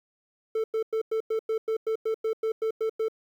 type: tone bursts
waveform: triangle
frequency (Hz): 443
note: A4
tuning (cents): +12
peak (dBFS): -22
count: 14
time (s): 0.55-3.084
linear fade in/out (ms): 5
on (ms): 90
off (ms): 98
effects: 10-bit